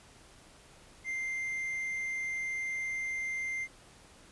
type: tone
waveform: triangle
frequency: 2093 Hz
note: C7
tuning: in tune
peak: -31 dBFS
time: 1.04-3.68 s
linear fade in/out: 50 ms
effects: pink hiss -57 dBFS RMS until 4.31 s + resampled to 24000 Hz